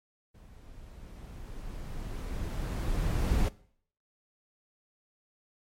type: noise with level ramp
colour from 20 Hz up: brown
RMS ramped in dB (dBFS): -52 to -25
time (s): 0.34-3.49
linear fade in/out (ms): 10
effects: noise-tail reverb RT60 0.6 s tail -21 dB re dry + MP3 64 kbps